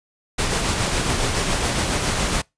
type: noise with tremolo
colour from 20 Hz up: pink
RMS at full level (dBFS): -20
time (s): 0.38-2.42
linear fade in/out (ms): 10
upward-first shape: triangle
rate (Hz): 7.2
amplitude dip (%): 35
effects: noise-tail reverb RT60 0.2 s tail -25 dB re dry + resampled to 22050 Hz